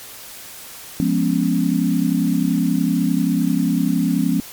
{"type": "chord", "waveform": "sine", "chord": "C# dominant seventh", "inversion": "first", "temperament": "equal", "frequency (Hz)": [174.61, 207.7, 246.9, 277.2], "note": ["E#3", "G#3", "B3", "C#4"], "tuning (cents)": [0, 0, 0, 0], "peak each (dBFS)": [-20, -22, -21, -20], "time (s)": [1, 4.4], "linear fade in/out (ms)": 0, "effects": ["white hiss -37 dBFS RMS until 4.52 s", "MP3 96 kbps"]}